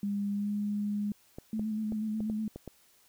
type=tone with pitch glide; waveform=sine; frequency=202.2 to 206.3 Hz; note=G#3 to G#3; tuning=-46 to -11 cents; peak=-29 dBFS; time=0.03-1.12 s; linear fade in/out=2 ms; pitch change=+35 cents; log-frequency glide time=0.34-0.5 s
type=clicks; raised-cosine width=2 ms; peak=-27 dBFS; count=7; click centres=1.385 / 1.595 / 1.922 / 2.205 / 2.299 / 2.56 / 2.677 s
type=tone with vibrato; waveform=sine; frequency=216 Hz; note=A3; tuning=32 cents flat; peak=-30 dBFS; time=1.53-2.48 s; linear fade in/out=2 ms; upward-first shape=square; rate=8.2 Hz; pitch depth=24 cents each way
effects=white hiss -64 dBFS RMS until 3.08 s